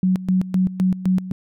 sine tone with tremolo, 185.6 Hz, F#3, 6 cents sharp, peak -14 dBFS, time 0.03-1.32 s, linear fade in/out 2 ms, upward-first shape square, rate 3.9 Hz, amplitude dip 80%, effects none

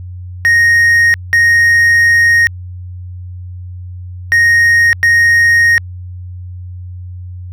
triangle tone bursts at uneven times, 1864.7 Hz, A#6, in tune, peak -4 dBFS, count 4, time 0.45-1.14 / 1.33-2.47 / 4.32-4.93 / 5.03-5.78 s, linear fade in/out 0 ms, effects added 90 Hz sine -24 dBFS peak until 7.52 s

